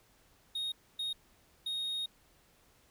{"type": "tone bursts at uneven times", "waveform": "triangle", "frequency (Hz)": 3729, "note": "A#7", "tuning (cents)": 0, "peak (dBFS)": -32, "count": 3, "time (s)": [[0.55, 0.72], [0.99, 1.13], [1.66, 2.06]], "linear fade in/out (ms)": 5, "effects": ["pink hiss -66 dBFS RMS until 2.9 s"]}